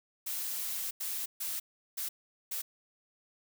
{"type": "noise bursts at uneven times", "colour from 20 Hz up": "blue", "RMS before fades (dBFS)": -36, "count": 5, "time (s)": [[0.26, 0.91], [1, 1.26], [1.4, 1.6], [1.97, 2.09], [2.51, 2.62]], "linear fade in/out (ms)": 10, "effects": []}